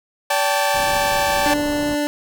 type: chord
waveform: sawtooth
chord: D suspended fourth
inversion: none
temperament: equal with one note detuned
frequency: 574.9 / 784 / 880 Hz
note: D5 / G5 / A5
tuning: -37 / 0 / 0 cents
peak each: -17 / -18 / -17 dBFS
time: 0.3-1.54 s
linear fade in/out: 5 ms
type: low-pass noise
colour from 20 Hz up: pink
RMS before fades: -32 dBFS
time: 0.74-1.95 s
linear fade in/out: 5 ms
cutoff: 1200 Hz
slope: 96 dB/octave
type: tone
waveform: 25% pulse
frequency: 293.7 Hz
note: D4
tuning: in tune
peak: -15 dBFS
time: 1.46-2.07 s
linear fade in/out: 0 ms
effects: none